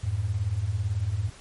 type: beating tone pair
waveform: sine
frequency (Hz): 87.7 / 105.7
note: F2 / G#2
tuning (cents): +8 / +31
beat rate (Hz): 18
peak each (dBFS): -29 / -26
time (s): 0.03-1.3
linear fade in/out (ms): 10
effects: pink hiss -49 dBFS RMS until 1.4 s + MP3 48 kbps